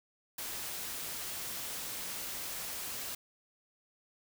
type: noise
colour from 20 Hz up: white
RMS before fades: -40 dBFS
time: 0.38-3.15 s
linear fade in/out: 5 ms
effects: none

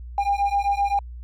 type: beating tone pair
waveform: triangle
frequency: 800 / 807.7 Hz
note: G5 / G#5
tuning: +35 / -48 cents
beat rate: 7.7 Hz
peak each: -19 / -19 dBFS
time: 0.18-0.99 s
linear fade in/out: 2 ms
effects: tanh soft clip ceiling -15 dBFS + added 60 Hz sine -34 dBFS peak until 1.23 s

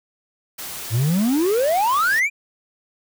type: noise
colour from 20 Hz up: white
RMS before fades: -32 dBFS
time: 0.58-2.2 s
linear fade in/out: 10 ms
type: exponential sweep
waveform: triangle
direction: up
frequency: 103.83 to 2451 Hz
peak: -14 dBFS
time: 0.9-2.3 s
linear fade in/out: 50 ms
effects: none

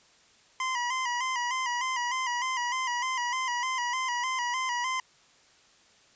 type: tone with vibrato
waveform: 25% pulse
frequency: 1001 Hz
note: B5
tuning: 23 cents sharp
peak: -24 dBFS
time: 0.6-5 s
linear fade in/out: 2 ms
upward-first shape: square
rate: 3.3 Hz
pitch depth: 61 cents each way
effects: white hiss -60 dBFS RMS until 6.15 s + resampled to 16000 Hz

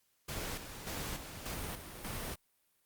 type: noise with tremolo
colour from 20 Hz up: pink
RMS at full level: -40 dBFS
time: 0.28-2.36 s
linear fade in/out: 10 ms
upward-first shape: square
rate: 1.7 Hz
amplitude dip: 55%
effects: white hiss -75 dBFS RMS until 2.85 s + Opus 48 kbps

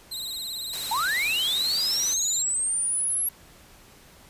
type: tone with vibrato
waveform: sawtooth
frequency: 3951 Hz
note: B7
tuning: in tune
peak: -28 dBFS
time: 0.11-2.43 s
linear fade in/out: 10 ms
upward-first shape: sine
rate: 18 Hz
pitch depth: 89 cents each way
type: noise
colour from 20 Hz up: white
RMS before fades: -36 dBFS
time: 0.73-2.14 s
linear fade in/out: 5 ms
type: linear sweep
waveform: sine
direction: up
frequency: 830.6 to 11380 Hz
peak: -23 dBFS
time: 0.91-3.29 s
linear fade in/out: 5 ms
effects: pink hiss -52 dBFS RMS until 4.29 s + resampled to 32000 Hz

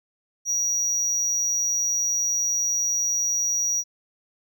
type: tone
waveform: triangle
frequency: 5770 Hz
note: F#8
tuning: 44 cents flat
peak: -20 dBFS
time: 0.45-3.84 s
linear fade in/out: 50 ms
effects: none

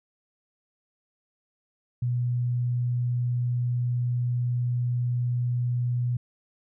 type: tone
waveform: sine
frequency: 122.3 Hz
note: B2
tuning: 16 cents flat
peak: -23 dBFS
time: 2.02-6.17 s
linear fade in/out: 5 ms
effects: none

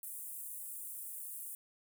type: high-pass noise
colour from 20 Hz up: pink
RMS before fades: -45 dBFS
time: 0.03-1.55 s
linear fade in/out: 2 ms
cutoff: 8600 Hz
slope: 48 dB/octave
effects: none

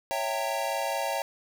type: chord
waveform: square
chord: C# diminished seventh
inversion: none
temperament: equal with one note detuned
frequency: 554.4 / 659.3 / 784 / 914.2 Hz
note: C#5 / E5 / G5 / Bb5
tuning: 0 / 0 / 0 / -34 cents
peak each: -34 dBFS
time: 0.11-1.22 s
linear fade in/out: 0 ms
effects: none

